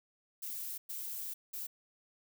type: noise bursts at uneven times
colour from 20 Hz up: violet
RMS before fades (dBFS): -41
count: 3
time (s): 0.42-0.78 / 0.89-1.34 / 1.53-1.67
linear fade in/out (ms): 10
effects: none